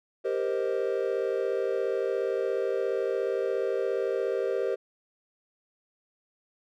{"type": "chord", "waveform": "triangle", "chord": "C minor seventh", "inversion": "second", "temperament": "equal", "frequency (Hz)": [392, 466.2, 523.3, 622.3], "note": ["G4", "Bb4", "C5", "Eb5"], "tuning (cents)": [0, 0, 0, 0], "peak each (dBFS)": [-28, -29, -29, -34], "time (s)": [0.24, 4.76], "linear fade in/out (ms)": 20, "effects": []}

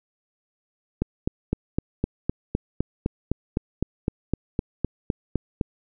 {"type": "click train", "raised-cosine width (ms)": 3, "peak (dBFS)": -9, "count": 19, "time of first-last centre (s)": [1.02, 5.612], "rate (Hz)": 3.92, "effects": []}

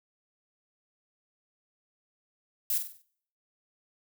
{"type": "noise with echo", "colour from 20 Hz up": "violet", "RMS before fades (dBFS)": -28, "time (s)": [2.7, 2.78], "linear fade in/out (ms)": 2, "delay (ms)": 48, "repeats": 5, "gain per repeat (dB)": -7, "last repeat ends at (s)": 3.02, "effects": ["noise-tail reverb RT60 0.6 s tail -22 dB re dry"]}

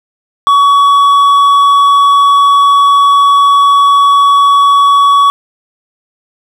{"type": "tone with hard clipping", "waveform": "sine", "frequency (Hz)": 1128, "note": "C#6", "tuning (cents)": 30, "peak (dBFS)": -5, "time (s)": [0.47, 5.3], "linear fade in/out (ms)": 0, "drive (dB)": 5, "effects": []}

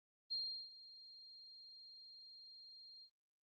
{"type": "tone with ADSR envelope", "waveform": "sine", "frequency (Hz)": 4208, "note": "C8", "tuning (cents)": 9, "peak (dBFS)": -38, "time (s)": [0.3, 3.1], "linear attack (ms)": 23, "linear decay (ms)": 370, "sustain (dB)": -18, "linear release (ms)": 73, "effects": ["Opus 24 kbps"]}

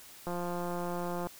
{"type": "click train", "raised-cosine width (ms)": 1, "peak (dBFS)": -23, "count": 176, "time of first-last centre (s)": [0.27, 1.27], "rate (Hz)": 175, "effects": ["white hiss -52 dBFS RMS until 1.39 s"]}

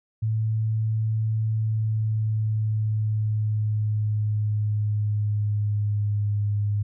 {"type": "tone with pitch glide", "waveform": "sine", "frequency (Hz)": [110, 103.23], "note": ["A2", "G#2"], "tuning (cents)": [0, -10], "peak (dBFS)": -21, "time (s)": [0.22, 6.83], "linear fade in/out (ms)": 10, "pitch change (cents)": -110, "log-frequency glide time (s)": [1.5, 6.41], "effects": []}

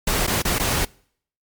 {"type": "noise with dropouts", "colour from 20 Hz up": "pink", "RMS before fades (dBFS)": -21, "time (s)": [0.07, 0.85], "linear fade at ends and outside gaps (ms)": 5, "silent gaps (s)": [[0.267, 0.275], [0.42, 0.45], [0.585, 0.596]], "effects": ["noise-tail reverb RT60 0.6 s tail -25 dB re dry", "MP3 96 kbps"]}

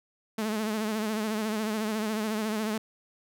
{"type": "tone with vibrato", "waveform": "sawtooth", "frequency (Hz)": 215.9, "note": "A3", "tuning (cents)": -33, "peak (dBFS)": -24, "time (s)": [0.38, 2.78], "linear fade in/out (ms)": 5, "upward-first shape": "sine", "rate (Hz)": 14, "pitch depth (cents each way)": 58, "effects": []}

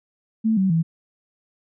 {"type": "tone with pitch steps", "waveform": "sine", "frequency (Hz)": [221.4, 190.53, 163.96], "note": ["A3", "G3", "E3"], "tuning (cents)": [11, -49, -9], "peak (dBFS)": -16, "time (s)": [0.44, 0.83], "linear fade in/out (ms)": 20, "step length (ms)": 130, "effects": []}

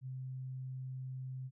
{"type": "tone", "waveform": "sine", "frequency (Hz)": 130, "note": "C3", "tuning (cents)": -11, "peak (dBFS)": -40, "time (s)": [0.01, 1.51], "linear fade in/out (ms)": 50, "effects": []}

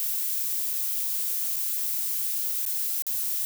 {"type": "noise with dropouts", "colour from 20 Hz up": "violet", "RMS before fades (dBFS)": -28, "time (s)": [0, 3.45], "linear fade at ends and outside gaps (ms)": 0, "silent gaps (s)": [[0.732, 0.736], [1.56, 1.566], [2.653, 2.663], [3.022, 3.067]], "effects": []}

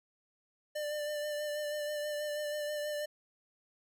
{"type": "tone with vibrato", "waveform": "square", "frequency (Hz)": 595, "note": "D5", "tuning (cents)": 22, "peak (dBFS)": -35, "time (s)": [0.75, 3.06], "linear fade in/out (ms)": 10, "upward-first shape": "sine", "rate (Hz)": 6.2, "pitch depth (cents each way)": 22, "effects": []}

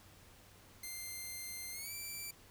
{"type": "tone with pitch glide", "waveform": "5% pulse", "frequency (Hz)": [2093, 2336], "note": ["C7", "D7"], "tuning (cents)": [0, -10], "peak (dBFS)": -33, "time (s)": [0.83, 2.31], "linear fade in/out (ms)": 5, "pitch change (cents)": 190, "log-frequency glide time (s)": [1.72, 1.93], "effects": ["added 94 Hz sine -65 dBFS peak until 2.5 s", "pink hiss -61 dBFS RMS until 2.5 s"]}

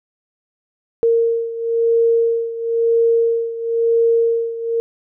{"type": "beating tone pair", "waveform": "sine", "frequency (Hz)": [461, 461.99], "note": ["A#4", "A#4"], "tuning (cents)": [-19, -16], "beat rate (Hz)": 0.99, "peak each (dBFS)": [-15, -19], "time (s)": [1.03, 4.8], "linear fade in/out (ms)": 0, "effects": []}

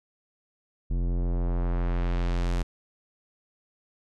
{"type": "tone with low-pass filter sweep", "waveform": "square", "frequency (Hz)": 43.69, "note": "F1", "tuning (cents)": 1, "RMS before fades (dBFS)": -26, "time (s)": [0.9, 2.63], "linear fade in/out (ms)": 10, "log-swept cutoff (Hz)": [250, 9200], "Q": 0.75, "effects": []}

